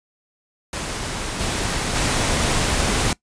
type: noise with level steps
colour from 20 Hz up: pink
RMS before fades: -27 / -23 / -20 dBFS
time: 0.73-3.13 s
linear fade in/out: 2 ms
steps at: 1.39 / 1.95 s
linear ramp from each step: 20 ms
effects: noise-tail reverb RT60 0.1 s tail -21 dB re dry + resampled to 22050 Hz